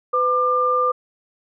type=tone pair together; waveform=sine; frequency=503 / 1196.3 Hz; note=B4 / D6; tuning=+32 / +32 cents; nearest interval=octave + minor third; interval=1500 cents; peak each=-21 / -17 dBFS; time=0.13-0.92 s; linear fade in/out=10 ms; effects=none